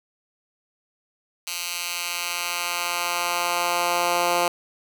10% pulse tone with high-pass filter sweep, 174.61 Hz, F3, in tune, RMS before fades -25 dBFS, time 1.47-4.48 s, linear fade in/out 2 ms, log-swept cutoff 3200 to 510 Hz, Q 0.79, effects none

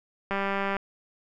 click train, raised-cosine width 0.5 ms, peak -14 dBFS, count 91, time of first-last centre 0.31-0.767 s, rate 197 Hz, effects none

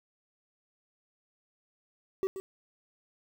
triangle tone with echo, 383.4 Hz, G4, 38 cents flat, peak -24 dBFS, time 2.23-2.27 s, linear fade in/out 0 ms, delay 130 ms, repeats 1, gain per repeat -10 dB, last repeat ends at 2.4 s, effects 9-bit

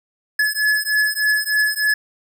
square beating tone pair, 1707 / 1710.3 Hz, G#6 / A6, +47 / -50 cents, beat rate 3.3 Hz, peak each -20 dBFS, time 0.39-1.94 s, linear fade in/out 5 ms, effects none

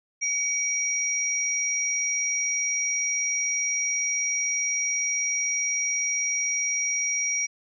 sine tone pair together, 2269 / 5718 Hz, C#7 / F8, +40 / +40 cents, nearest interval octave + major third, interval 1600 cents, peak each -28 / -25 dBFS, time 0.21-7.47 s, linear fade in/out 20 ms, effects none

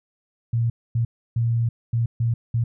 sine tone bursts at uneven times, 116.54 Hz, A#2, in tune, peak -18 dBFS, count 6, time 0.53-0.7 / 0.95-1.05 / 1.36-1.69 / 1.93-2.06 / 2.2-2.34 / 2.54-2.64 s, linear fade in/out 5 ms, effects none

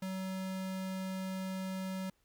square tone, 188.9 Hz, F#3, 36 cents sharp, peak -37 dBFS, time 0.02-2.1 s, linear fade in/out 5 ms, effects pink hiss -75 dBFS RMS until 2.24 s

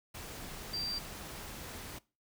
sine tone in noise, 4704 Hz, D8, 2 cents sharp, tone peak -34 dBFS, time 0.73-0.99 s, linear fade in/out 10 ms, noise pink, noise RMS -45 dBFS, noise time 0.14-1.99 s, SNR +8 dB, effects noise-tail reverb RT60 0.3 s tail -21 dB re dry

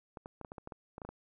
clicks, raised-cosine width 1 ms, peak -30 dBFS, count 12, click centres 0.172 / 0.259 / 0.413 / 0.448 / 0.519 / 0.582 / 0.674 / 0.722 / 0.981 / 1.018 / 1.05 / 1.09 s, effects none

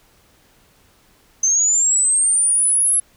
sine linear sweep, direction up, 6180 to 11000 Hz, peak -13 dBFS, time 1.43-3 s, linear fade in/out 5 ms, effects pink hiss -55 dBFS RMS until 3.16 s

